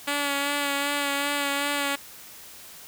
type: tone with vibrato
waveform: 5% pulse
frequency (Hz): 284.4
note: C#4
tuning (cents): +45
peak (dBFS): -13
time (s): 0.07-1.96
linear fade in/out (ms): 10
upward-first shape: sine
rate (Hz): 2.6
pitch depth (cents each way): 24
effects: white hiss -45 dBFS RMS until 2.87 s